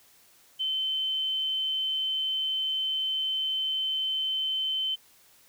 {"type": "tone", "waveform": "sine", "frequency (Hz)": 3074, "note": "G7", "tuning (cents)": -35, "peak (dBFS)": -26, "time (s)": [0.59, 4.96], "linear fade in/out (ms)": 20, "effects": ["white hiss -59 dBFS RMS until 5.48 s"]}